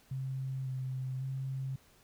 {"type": "tone with pitch steps", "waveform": "sine", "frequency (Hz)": [132.6, 130.2, 133.3], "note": ["C3", "C3", "C3"], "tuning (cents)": [23, -8, 33], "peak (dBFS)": -34, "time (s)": [0.11, 1.76], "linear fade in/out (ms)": 5, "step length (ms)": 550, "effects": ["pink hiss -64 dBFS RMS until 2.03 s"]}